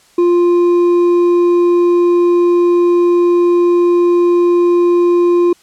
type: tone with hard clipping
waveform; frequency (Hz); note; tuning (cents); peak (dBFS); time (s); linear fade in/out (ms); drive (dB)
sine; 349.2; F4; 0; -9; 0.18-5.53; 5; 4
effects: white hiss -49 dBFS RMS until 5.62 s + low-pass 9000 Hz 12 dB/octave